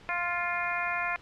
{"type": "harmonic tone with a mistuned harmonic", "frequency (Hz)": 349.2, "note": "F4", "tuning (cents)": 0, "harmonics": [2, 3, 4, 5, 6, 7], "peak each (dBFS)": [-35, -35, -35, -35, -35, -35], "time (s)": [0.09, 1.16], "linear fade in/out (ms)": 0, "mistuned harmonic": 6, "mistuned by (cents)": 15, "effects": ["pink hiss -53 dBFS RMS until 1.21 s", "low-pass 4000 Hz 12 dB/octave"]}